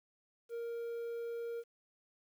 triangle tone with quantisation, 467.1 Hz, A#4, 3 cents sharp, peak -36 dBFS, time 0.49-1.64 s, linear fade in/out 50 ms, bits 11, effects none

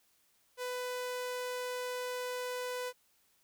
sawtooth tone, 498.2 Hz, B4, 15 cents sharp, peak -32 dBFS, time 0.57-2.93 s, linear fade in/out 50 ms, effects white hiss -71 dBFS RMS until 3.43 s

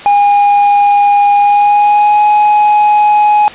triangle tone with pitch glide, 816 to 837.5 Hz, G#5 to G#5, -31 to +14 cents, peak -3 dBFS, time 0.06-3.48 s, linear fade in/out 0 ms, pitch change +45 cents, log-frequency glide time 1.36-2.25 s, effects white hiss -28 dBFS RMS until 3.54 s + resampled to 8000 Hz

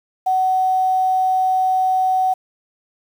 sine tone with quantisation, 750 Hz, F#5, 23 cents sharp, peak -14 dBFS, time 0.26-2.34 s, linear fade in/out 10 ms, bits 7, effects none

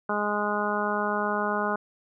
harmonic tone, 207.7 Hz, G#3, in tune, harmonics 1 / 2 / 3 / 4 / 5 / 6 / 7, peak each -32 / -32 / -32 / -32 / -32 / -32 / -32 dBFS, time 0.09-1.76 s, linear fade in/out 5 ms, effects none

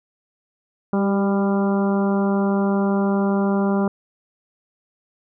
harmonic tone with a mistuned harmonic, 198.6 Hz, G3, 23 cents sharp, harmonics 1 / 2 / 3 / 4 / 5 / 6 / 7, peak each -18 / -24 / -28 / -30 / -32 / -34 / -35 dBFS, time 0.93-3.88 s, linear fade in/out 2 ms, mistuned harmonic 2, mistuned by -22 cents, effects none

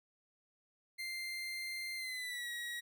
30% pulse tone with pitch glide, 2093 to 1908.2 Hz, C7 to A#6, 0 to +40 cents, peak -37 dBFS, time 0.98-2.81 s, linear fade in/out 20 ms, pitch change -160 cents, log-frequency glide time 1.96-2.5 s, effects none

